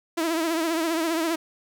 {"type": "tone with vibrato", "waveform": "sawtooth", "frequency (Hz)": 327.3, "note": "E4", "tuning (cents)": -12, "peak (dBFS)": -19, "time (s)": [0.17, 1.36], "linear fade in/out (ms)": 10, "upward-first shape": "triangle", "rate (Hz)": 15, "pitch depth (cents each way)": 88, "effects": []}